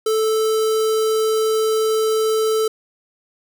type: tone with notch filter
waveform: square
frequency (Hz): 438.6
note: A4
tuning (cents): -6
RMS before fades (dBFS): -18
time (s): 0.06-2.68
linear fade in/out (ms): 5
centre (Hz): 2100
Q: 1.5
effects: 9-bit